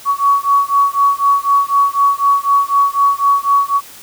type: beating tone pair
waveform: sine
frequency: 1122 / 1126 Hz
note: C#6 / C#6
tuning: +21 / +27 cents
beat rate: 4 Hz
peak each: -13 dBFS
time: 0.05-3.81 s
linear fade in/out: 50 ms
effects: white hiss -37 dBFS RMS until 4.02 s